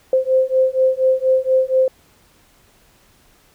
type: beating tone pair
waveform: sine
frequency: 519 / 523.2 Hz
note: C5 / C5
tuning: -14 / 0 cents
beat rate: 4.2 Hz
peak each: -16 dBFS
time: 0.13-1.88 s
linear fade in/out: 2 ms
effects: pink hiss -54 dBFS RMS until 3.54 s